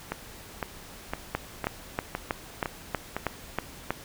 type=two click trains; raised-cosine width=0.5 ms; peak=-11 / -14 dBFS; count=9 / 7; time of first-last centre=1.35-3.906 / 0.12-3.166 s; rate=3.13 / 1.97 Hz; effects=pink hiss -46 dBFS RMS until 4.04 s